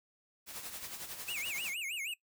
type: noise with tremolo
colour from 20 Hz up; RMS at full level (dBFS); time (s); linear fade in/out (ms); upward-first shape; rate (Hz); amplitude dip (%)
white; -42; 0.46-1.75; 50; sine; 11; 55
type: tone with vibrato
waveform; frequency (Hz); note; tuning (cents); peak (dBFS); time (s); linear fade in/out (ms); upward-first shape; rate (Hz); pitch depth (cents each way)
square; 2489; D#7; 0; -37; 1.28-2.14; 5; sine; 6.4; 270
effects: noise-tail reverb RT60 0.1 s tail -20 dB re dry